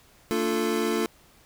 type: chord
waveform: square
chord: Bb major seventh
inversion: none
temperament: equal with one note detuned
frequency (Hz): 227.2 / 293.7 / 349.2 / 440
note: Bb3 / D4 / F4 / A4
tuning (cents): -44 / 0 / 0 / 0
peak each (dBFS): -30 / -33 / -29 / -29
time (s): 0.31-1.06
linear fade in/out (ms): 0
effects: pink hiss -57 dBFS RMS until 1.45 s